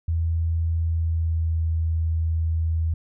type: tone with pitch glide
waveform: sine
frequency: 82.41 to 81.28 Hz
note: E2 to E2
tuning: 0 to -24 cents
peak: -20 dBFS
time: 0.08-2.94 s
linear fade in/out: 5 ms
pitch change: -24 cents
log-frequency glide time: 0.78-1.61 s
effects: none